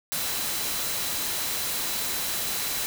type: tone in noise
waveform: sine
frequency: 4000 Hz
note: B7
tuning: 21 cents sharp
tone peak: -38 dBFS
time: 0.12-2.86 s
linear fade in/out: 0 ms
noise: white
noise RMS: -29 dBFS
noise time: 0.12-2.86 s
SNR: -12 dB
effects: none